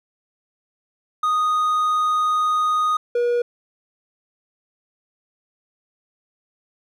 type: tone pair in turn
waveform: triangle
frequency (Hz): 1241 / 480.7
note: D#6 / B4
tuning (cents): -5 / -47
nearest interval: octave + major third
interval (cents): 1642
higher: first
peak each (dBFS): -15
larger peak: neither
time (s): 1.23-2.97 / 3.15-3.42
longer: first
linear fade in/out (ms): 5
effects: none